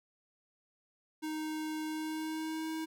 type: tone with pitch glide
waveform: square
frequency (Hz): 311.1 to 318.7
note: D#4 to D#4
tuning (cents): 0 to +42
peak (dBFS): -36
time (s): 1.22-2.86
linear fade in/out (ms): 20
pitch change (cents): +42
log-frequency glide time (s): 1.85-2.72
effects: none